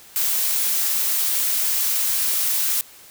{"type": "noise", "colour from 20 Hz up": "blue", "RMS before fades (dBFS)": -21, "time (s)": [0.16, 2.81], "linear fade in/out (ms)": 0, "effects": ["white hiss -46 dBFS RMS until 3.1 s"]}